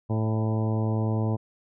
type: harmonic tone with a mistuned harmonic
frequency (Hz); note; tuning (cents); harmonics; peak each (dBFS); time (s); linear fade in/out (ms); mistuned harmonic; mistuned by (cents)
110; A2; 0; 1 / 2 / 3 / 4 / 5 / 6 / 7 / 8 / 9; -24 / -30 / -34 / -36 / -38 / -40 / -41 / -42 / -43; 0.09-1.37; 20; 6; -21
effects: none